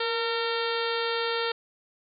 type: harmonic tone with a mistuned harmonic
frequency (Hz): 456.6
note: A#4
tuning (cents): -36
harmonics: 1 / 2 / 3 / 4 / 5 / 6 / 7 / 8 / 9 / 10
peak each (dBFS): -29 / -35 / -33 / -36 / -40 / -39 / -37 / -37 / -40 / -40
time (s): 0-1.52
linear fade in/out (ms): 5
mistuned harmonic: 1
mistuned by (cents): +36
effects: none